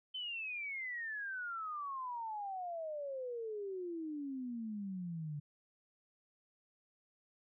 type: exponential sweep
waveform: sine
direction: down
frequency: 3087 to 143.7 Hz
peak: -39 dBFS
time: 0.14-5.4 s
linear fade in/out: 10 ms
effects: none